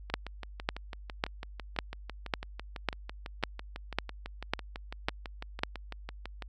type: two click trains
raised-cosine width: 0.3 ms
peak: -11 / -23 dBFS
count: 11 / 39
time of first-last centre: 0.14-5.635 / 0.1-6.423 s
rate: 1.82 / 6.01 Hz
effects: added 50 Hz sine -44 dBFS peak until 6.48 s